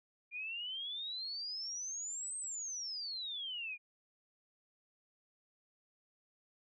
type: exponential two-way sweep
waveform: sine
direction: up then down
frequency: 2391 to 8390 to 2391 Hz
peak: -39 dBFS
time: 0.31-3.78 s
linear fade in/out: 50 ms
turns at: 2.37 s
effects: none